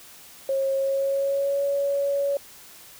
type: tone with pitch glide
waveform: sine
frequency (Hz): 541 to 561.4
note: C#5 to C#5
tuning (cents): -42 to +22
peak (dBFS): -21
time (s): 0.49-2.37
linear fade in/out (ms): 2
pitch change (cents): +64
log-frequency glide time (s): 0.74-1.64
effects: white hiss -47 dBFS RMS until 2.99 s